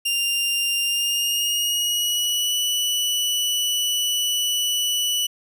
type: tone with pitch glide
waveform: sawtooth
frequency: 2794 to 2960 Hz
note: F7 to F#7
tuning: 0 to 0 cents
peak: -17 dBFS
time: 0.05-5.27 s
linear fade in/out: 10 ms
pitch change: +100 cents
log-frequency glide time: 0.85-2.57 s
effects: none